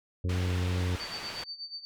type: harmonic tone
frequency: 90.3 Hz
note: F#2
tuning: 42 cents flat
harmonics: 1 / 2 / 3 / 4 / 5 / 6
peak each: -27 / -38 / -40 / -44 / -43 / -49 dBFS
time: 0.24-0.96 s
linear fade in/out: 5 ms
type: low-pass noise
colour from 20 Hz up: white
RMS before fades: -41 dBFS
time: 0.29-1.44 s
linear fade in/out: 5 ms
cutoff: 3200 Hz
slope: 12 dB/octave
type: tone with tremolo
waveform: sine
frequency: 4578 Hz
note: D8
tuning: 45 cents flat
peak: -35 dBFS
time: 1-1.85 s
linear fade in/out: 0 ms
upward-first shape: sine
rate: 8.3 Hz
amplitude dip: 80%
effects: none